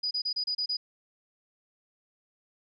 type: tone bursts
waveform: sine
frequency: 4935 Hz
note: D#8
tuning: 15 cents flat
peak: -27 dBFS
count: 7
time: 0.03-0.77 s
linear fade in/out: 10 ms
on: 80 ms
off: 30 ms
effects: none